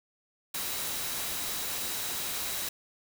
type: tone in noise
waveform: sine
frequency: 3890 Hz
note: B7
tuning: 27 cents flat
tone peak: -44 dBFS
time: 0.54-2.69 s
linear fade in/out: 5 ms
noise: white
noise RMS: -34 dBFS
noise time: 0.54-2.69 s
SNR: -13 dB
effects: none